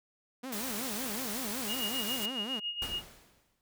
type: tone with vibrato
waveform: sawtooth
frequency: 232.8 Hz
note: A#3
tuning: 2 cents flat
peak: -34 dBFS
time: 0.43-2.6 s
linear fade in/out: 10 ms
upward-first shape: sine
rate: 5.4 Hz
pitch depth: 250 cents each way
type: noise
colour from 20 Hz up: white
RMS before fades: -38 dBFS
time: 0.52-2.26 s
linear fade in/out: 5 ms
type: tone with tremolo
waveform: sine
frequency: 2861 Hz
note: F7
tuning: 41 cents sharp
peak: -31 dBFS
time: 1.67-3.03 s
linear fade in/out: 50 ms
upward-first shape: sine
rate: 7.2 Hz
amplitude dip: 70%
type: noise with exponential decay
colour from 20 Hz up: pink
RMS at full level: -39 dBFS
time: 2.82-3.61 s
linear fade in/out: 1 ms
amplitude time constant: 170 ms
effects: none